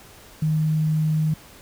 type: tone with quantisation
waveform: sine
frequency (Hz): 155.56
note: D#3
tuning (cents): 0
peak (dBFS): -18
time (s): 0.42-1.34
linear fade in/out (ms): 5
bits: 8
effects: pink hiss -47 dBFS RMS until 1.61 s